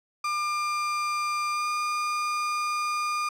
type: tone with pitch glide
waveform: 35% pulse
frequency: 1200 to 1211.1 Hz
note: D6 to D#6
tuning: +37 to -47 cents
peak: -24 dBFS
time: 0.24-3.29 s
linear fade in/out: 5 ms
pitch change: +16 cents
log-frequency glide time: 1.52-1.68 s
effects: low-pass 8000 Hz 12 dB/octave